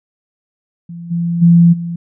sine tone with level steps, 170.4 Hz, F3, 42 cents flat, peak -26 / -14 / -4 / -19 dBFS, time 0.89-1.96 s, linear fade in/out 5 ms, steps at 1.1 / 1.41 / 1.72 s, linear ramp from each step 20 ms, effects none

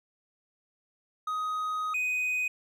triangle tone pair in turn, 1254 / 2499 Hz, D#6 / D#7, +13 / +7 cents, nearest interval octave, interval 1194 cents, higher second, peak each -27 / -25 dBFS, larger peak second, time 1.27-1.94 / 1.94-2.48 s, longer first, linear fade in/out 5 ms, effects none

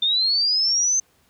sine linear sweep, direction up, 3561 to 6272 Hz, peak -17 dBFS, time 0.02-1 s, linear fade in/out 5 ms, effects pink hiss -61 dBFS RMS until 1.29 s + high-pass 60 Hz 12 dB/octave

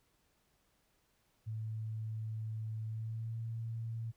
sine tone with pitch glide, 110 to 113.81 Hz, A2 to A#2, 0 to -41 cents, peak -37 dBFS, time 1.46-4.12 s, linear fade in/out 20 ms, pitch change +59 cents, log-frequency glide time 2.86-3.37 s, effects pink hiss -75 dBFS RMS until 4.16 s

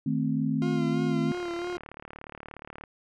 sine chord, A diminished, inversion second, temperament equal, 155.56 / 220 / 261.6 Hz, Eb3 / A3 / C4, 0 / 0 / 0 cents, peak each -29 / -29 / -28 dBFS, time 0.06-1.32 s, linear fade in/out 5 ms
40% pulse tone with vibrato, 349.2 Hz, F4, in tune, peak -30 dBFS, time 0.62-1.77 s, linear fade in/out 0 ms, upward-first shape sine, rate 3 Hz, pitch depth 37 cents each way
click train, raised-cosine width 0.5 ms, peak -26 dBFS, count 57, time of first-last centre 1.32-2.838 s, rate 36.9 Hz
effects low-pass 5000 Hz 12 dB/octave

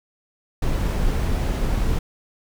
brown noise, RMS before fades -21 dBFS, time 0.62-1.99 s, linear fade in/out 5 ms, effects none

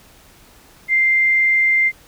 sine tone, 2093 Hz, C7, in tune, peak -12 dBFS, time 0.88-1.92 s, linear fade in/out 50 ms, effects pink hiss -48 dBFS RMS until 2.07 s

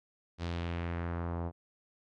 sawtooth tone with low-pass filter sweep, 85.4 Hz, F2, 38 cents flat, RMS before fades -36 dBFS, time 0.38-1.52 s, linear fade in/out 50 ms, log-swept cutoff 4800 to 810 Hz, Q 1.5, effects none

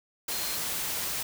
sine tone in noise, 4186 Hz, C8, in tune, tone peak -39 dBFS, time 0.31-0.57 s, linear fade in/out 5 ms, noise white, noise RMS -32 dBFS, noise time 0.28-1.23 s, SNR -10 dB, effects none

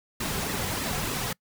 pink noise with flanger, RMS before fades -30 dBFS, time 0.2-1.33 s, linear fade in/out 5 ms, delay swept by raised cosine 1.3 to 3.4 ms, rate 3.3 Hz, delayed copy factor -0.6, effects noise-tail reverb RT60 0.1 s tail -25 dB re dry

